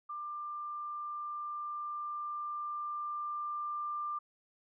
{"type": "tone with level ramp", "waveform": "sine", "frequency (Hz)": 1190, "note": "D6", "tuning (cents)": 22, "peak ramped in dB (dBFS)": [-38, -34], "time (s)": [0.09, 4.19], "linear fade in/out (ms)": 10, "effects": []}